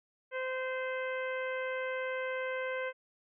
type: harmonic tone with a mistuned harmonic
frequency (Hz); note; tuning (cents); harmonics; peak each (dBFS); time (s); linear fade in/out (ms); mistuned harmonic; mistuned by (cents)
517; C5; -21; 1 / 2 / 3 / 4 / 5 / 6; -35 / -43 / -40 / -42 / -48 / -54; 0.31-2.93; 50; 6; +16
effects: none